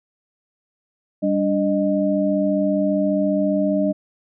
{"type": "tone cluster", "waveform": "sine", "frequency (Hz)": [196.6, 291.4, 615], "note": ["G3", "D4", "D#5"], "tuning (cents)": [5, -13, -20], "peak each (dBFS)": -21, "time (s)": [1.22, 3.93], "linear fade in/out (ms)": 20, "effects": []}